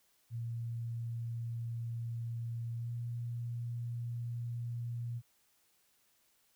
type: tone with pitch glide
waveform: sine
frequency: 116.54 to 118.71 Hz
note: A#2 to A#2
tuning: 0 to +32 cents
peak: -36 dBFS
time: 0.3-5.22 s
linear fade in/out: 50 ms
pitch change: +32 cents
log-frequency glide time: 2.76-2.91 s
effects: white hiss -72 dBFS RMS until 6.55 s